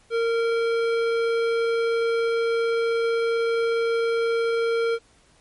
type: tone with hard clipping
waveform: sine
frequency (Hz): 461.1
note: A#4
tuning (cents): -19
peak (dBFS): -22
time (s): 0.1-4.99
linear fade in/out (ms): 50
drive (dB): 14
effects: pink hiss -58 dBFS RMS until 5.4 s + MP3 48 kbps